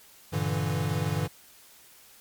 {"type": "chord", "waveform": "square", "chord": "E half-diminished seventh", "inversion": "first", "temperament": "equal with one note detuned", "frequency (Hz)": [98, 116.54, 144.98, 164.81], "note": ["G2", "Bb2", "D3", "E3"], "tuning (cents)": [0, 0, -22, 0], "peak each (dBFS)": [-32, -35, -31, -32], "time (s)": [0.32, 1.28], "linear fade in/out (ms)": 20, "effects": ["white hiss -54 dBFS RMS until 2.2 s", "MP3 96 kbps"]}